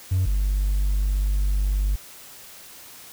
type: tone pair in turn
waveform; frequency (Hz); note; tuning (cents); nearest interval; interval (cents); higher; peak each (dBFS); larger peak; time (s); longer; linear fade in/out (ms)
triangle; 92.5 / 49.17; F#2 / G1; 0 / +6; major seventh; 1094; first; -15 / -16; first; 0.11-0.26 / 0.26-1.96; second; 10
effects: tanh soft clip ceiling -14 dBFS + white hiss -44 dBFS RMS until 3.12 s